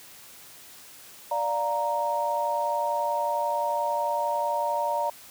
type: chord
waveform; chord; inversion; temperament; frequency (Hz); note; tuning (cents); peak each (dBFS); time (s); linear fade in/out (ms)
sine; Bb major; first; equal; 587.3 / 698.5 / 932.3; D5 / F5 / Bb5; 0 / 0 / 0; -29 / -32 / -26; 1.31-5.1; 5
effects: white hiss -48 dBFS RMS until 5.3 s + high-pass 60 Hz 12 dB/octave